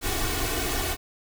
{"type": "noise with comb filter", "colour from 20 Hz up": "pink", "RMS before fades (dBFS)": -27, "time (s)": [0.01, 0.97], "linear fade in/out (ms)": 50, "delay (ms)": 2.7, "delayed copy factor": 0.95, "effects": []}